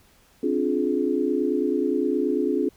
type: chord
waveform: sine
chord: D half-diminished seventh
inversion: third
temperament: just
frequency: 264.3 / 293.7 / 352.4 / 422.9 Hz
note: C4 / D4 / F4 / Ab4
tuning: +18 / 0 / +16 / +31 cents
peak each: -26 dBFS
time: 0.43-2.69 s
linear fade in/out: 5 ms
effects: pink hiss -58 dBFS RMS until 2.76 s